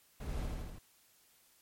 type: noise with echo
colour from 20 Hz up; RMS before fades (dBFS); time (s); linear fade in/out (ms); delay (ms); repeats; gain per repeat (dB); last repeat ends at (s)
brown; -41; 0.2-0.46; 5; 82; 4; -2; 0.788
effects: white hiss -67 dBFS RMS until 1.61 s + MP3 64 kbps